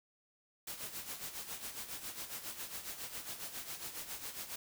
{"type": "noise with tremolo", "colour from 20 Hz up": "white", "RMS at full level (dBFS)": -42, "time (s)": [0.67, 4.56], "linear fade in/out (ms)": 5, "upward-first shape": "sine", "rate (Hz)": 7.3, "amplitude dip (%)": 65, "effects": []}